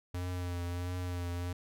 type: tone with vibrato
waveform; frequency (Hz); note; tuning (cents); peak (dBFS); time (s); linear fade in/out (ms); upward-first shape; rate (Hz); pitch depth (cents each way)
square; 88.7; F2; +27; -35; 0.14-1.53; 5; triangle; 1.5; 34
effects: none